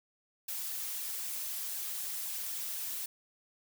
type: noise with flanger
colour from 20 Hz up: blue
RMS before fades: -38 dBFS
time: 0.48-3.06 s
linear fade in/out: 5 ms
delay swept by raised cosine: 1.1 to 4.8 ms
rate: 3.9 Hz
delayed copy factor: +0.55
effects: none